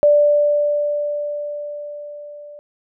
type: tone with level ramp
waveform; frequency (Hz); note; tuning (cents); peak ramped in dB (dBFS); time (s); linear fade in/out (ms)
sine; 587.3; D5; 0; -8 to -35; 0.03-2.59; 0
effects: none